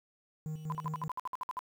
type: tone with tremolo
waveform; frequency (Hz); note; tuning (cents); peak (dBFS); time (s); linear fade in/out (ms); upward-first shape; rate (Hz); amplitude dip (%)
triangle; 155.56; D#3; 0; -33; 0.46-1.08; 0; square; 5.2; 60
type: tone bursts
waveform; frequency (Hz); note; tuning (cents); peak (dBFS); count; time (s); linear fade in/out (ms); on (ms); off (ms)
sine; 1010; B5; +39; -33; 12; 0.7-1.591; 0; 22; 57
effects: 10-bit